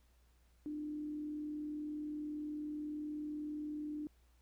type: tone with frequency modulation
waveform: sine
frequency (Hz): 299.7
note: D4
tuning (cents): +35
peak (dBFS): -39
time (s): 0.66-4.07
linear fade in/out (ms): 0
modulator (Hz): 40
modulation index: 0.31
effects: added 60 Hz sine -66 dBFS peak until 4.41 s + pink hiss -75 dBFS RMS until 4.41 s